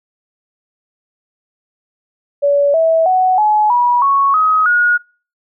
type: tone with pitch steps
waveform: sine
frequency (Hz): 570 / 651 / 743.5 / 849.1 / 969.8 / 1107.5 / 1264.9 / 1444.6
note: C#5 / E5 / F#5 / G#5 / B5 / C#6 / D#6 / F#6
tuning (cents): +48 / -22 / +8 / +38 / -32 / -2 / +28 / -42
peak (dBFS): -9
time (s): 2.42-4.98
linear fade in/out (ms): 20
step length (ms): 320
effects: noise-tail reverb RT60 0.4 s tail -26 dB re dry